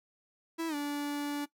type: tone with pitch glide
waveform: 45% pulse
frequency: 329.1 to 289.8 Hz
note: E4 to D4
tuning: -3 to -23 cents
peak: -32 dBFS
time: 0.58-1.46 s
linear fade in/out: 20 ms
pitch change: -220 cents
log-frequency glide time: 0.68-0.75 s
effects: noise-tail reverb RT60 0.1 s tail -18 dB re dry